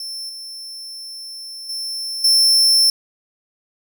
40% pulse tone with level steps, 5350 Hz, E8, 25 cents sharp, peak -26 / -30 / -23 / -10 dBFS, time 0-2.9 s, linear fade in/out 2 ms, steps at 0.29 / 1.69 / 2.24 s, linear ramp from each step 5 ms, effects none

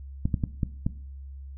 clicks, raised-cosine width 5 ms, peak -12 dBFS, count 5, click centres 0.255 / 0.342 / 0.438 / 0.632 / 0.865 s, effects noise-tail reverb RT60 0.5 s tail -17 dB re dry + added 68 Hz sine -38 dBFS peak until 1.57 s

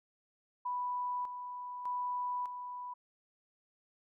sine tone with tremolo, 987.8 Hz, B5, in tune, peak -33 dBFS, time 0.65-2.94 s, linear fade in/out 10 ms, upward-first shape square, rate 0.83 Hz, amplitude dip 55%, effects none

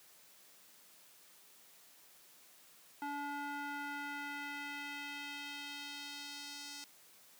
square tone with band-pass filter sweep, 287.1 Hz, D4, 39 cents flat, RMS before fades -44 dBFS, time 3.02-6.84 s, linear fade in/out 0 ms, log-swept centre 1000 to 5500 Hz, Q 1.5, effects white hiss -62 dBFS RMS until 7.39 s + high-pass 150 Hz 12 dB/octave

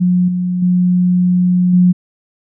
sine tone with level steps, 179.9 Hz, F#3, 48 cents flat, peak -9 / -14 / -9 / -6 dBFS, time 0-1.93 s, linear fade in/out 20 ms, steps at 0.28 / 0.62 / 1.73 s, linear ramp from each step 5 ms, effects none

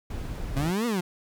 brown noise, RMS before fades -33 dBFS, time 0.1-0.71 s, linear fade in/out 5 ms
30% pulse exponential two-way sweep, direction up then down, 130.2 to 246.9 to 171.2 Hz, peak -22 dBFS, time 0.56-1.01 s, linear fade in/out 10 ms, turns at 0.86 s
effects none

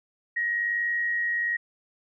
sine tone with amplitude modulation, 1891 Hz, A#6, 24 cents sharp, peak -22 dBFS, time 0.36-1.57 s, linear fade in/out 10 ms, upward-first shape sine, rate 101 Hz, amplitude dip 40%, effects none

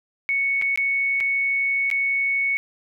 sine tone with dropouts, 2217 Hz, C#7, in tune, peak -19 dBFS, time 0.29-2.57 s, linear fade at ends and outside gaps 0 ms, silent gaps 0.615-0.622 / 0.759-0.775 / 1.203-1.207 / 1.902-1.913 s, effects none

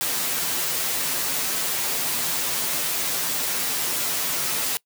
white noise with comb filter, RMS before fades -25 dBFS, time 0.01-4.77 s, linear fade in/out 0 ms, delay 9.6 ms, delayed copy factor -0.65, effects noise-tail reverb RT60 0.1 s tail -23 dB re dry + high-pass 100 Hz 12 dB/octave

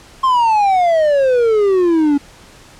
triangle exponential sweep, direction down, 1071 to 280.3 Hz, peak -8 dBFS, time 0.23-2.18 s, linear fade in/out 10 ms, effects pink hiss -42 dBFS RMS until 2.79 s + low-pass 9000 Hz 12 dB/octave

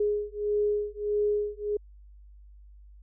sine beating tone pair, 415.3 / 416.9 Hz, G#4 / G#4, 0 / +7 cents, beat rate 1.6 Hz, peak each -28 dBFS, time 0-1.77 s, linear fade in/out 5 ms, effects added 50 Hz sine -48 dBFS peak until 3.02 s

